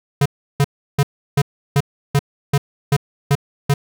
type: tone bursts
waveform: square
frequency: 141.5 Hz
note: C#3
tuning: 36 cents sharp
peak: -12 dBFS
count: 10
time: 0.21-3.74 s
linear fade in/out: 5 ms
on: 47 ms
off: 340 ms
effects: none